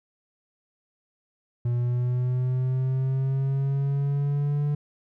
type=linear sweep; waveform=triangle; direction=up; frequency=120 to 146.83 Hz; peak=-20 dBFS; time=1.65-4.75 s; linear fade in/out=5 ms; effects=none